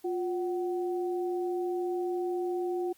sine tone pair together, 354.4 / 751 Hz, F4 / F#5, +25 / +26 cents, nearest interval octave + minor second, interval 1301 cents, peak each -29 / -38 dBFS, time 0.04-2.93 s, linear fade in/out 10 ms, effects white hiss -63 dBFS RMS until 2.97 s + Opus 48 kbps

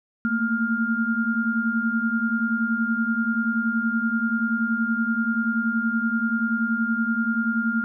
sine tone cluster, 221.9 / 232.4 / 1406 Hz, A3 / A#3 / F6, +15 / -5 / +11 cents, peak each -25 dBFS, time 0.25-7.84 s, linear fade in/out 0 ms, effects none

